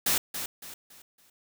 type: noise with echo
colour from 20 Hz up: white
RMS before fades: -25 dBFS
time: 0.06-0.18 s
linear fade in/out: 5 ms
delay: 280 ms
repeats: 4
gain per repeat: -9 dB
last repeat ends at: 1.3 s
effects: none